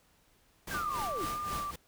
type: noise with tremolo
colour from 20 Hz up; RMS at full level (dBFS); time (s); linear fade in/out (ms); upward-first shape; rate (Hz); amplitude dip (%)
pink; -39; 0.67-1.76; 5; sine; 3.7; 70
type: linear sweep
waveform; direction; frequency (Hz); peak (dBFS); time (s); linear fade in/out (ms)
sine; down; 1617 to 278.1; -36; 0.71-1.25; 2
type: tone with vibrato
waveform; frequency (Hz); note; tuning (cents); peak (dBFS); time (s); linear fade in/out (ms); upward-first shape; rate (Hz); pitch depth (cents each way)
sine; 1187; D6; +18; -34; 0.74-1.71; 5; sine; 1.9; 27
effects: pink hiss -67 dBFS RMS until 1.87 s